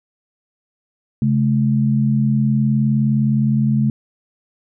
sine tone pair together, 135.38 / 214.9 Hz, C#3 / A3, -41 / -41 cents, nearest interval minor sixth, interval 800 cents, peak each -16 dBFS, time 1.22-3.9 s, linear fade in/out 2 ms, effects none

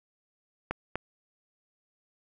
clicks, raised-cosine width 0.5 ms, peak -15 dBFS, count 2, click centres 0.71 / 0.956 s, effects none

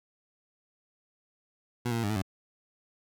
20% pulse tone with pitch steps, 121.2 / 116.6 / 115.8 / 102.1 / 108.7 / 95 Hz, B2 / A#2 / A#2 / G#2 / A2 / F#2, -32 / +1 / -11 / -29 / -21 / +46 cents, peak -23 dBFS, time 1.85-2.222 s, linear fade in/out 10 ms, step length 62 ms, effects none

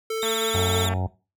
square tone, 443.7 Hz, A4, 14 cents sharp, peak -25 dBFS, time 0.1-0.86 s, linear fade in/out 5 ms
sawtooth tone with vibrato, 3561 Hz, A7, 20 cents sharp, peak -24 dBFS, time 0.22-0.89 s, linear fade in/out 2 ms, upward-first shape triangle, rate 16 Hz, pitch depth 130 cents each way
click train, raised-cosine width 0.5 ms, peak -17 dBFS, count 160, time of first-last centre 0.23-0.937 s, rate 225 Hz
harmonic tone, 92.5 Hz, F#2, in tune, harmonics 1 / 2 / 3 / 4 / 5 / 6 / 7 / 8 / 9 / 10, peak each -23 / -32 / -38 / -39 / -42 / -40 / -39 / -36 / -38 / -44 dBFS, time 0.54-1.07 s, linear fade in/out 5 ms
effects noise-tail reverb RT60 0.3 s tail -18 dB re dry + high-pass 60 Hz 12 dB/octave

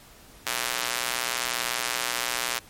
square tone with high-pass filter, 60.4 Hz, B1, 38 cents flat, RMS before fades -29 dBFS, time 0.46-2.59 s, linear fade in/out 5 ms, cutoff 1300 Hz, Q 0.53, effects pink hiss -51 dBFS RMS until 2.69 s + MP3 64 kbps

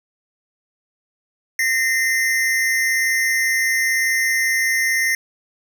square tone pair together, 1841 / 2066 Hz, A#6 / C7, -22 / -22 cents, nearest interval major second, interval 200 cents, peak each -20 dBFS, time 1.59-5.15 s, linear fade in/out 2 ms, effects none

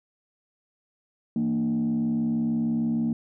sine tone with frequency modulation, 230.9 Hz, A#3, 16 cents flat, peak -21 dBFS, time 1.36-3.13 s, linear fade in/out 2 ms, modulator 66.5 Hz, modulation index 0.65, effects tanh soft clip ceiling -19 dBFS

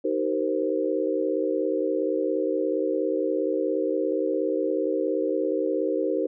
sine chord, C minor seventh, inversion first, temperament equal with one note detuned, 311.1 / 381.9 / 466.2 / 523.3 Hz, Eb4 / G4 / Bb4 / C5, 0 / -45 / 0 / 0 cents, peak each -28 dBFS, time 0.04-6.27 s, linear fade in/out 10 ms, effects none

